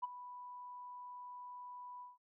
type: tone with ADSR envelope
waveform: sine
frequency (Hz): 987.8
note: B5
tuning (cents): 0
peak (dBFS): -33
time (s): 0.02-2.18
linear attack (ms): 20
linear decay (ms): 20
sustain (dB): -14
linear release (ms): 170
effects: tanh soft clip ceiling -29 dBFS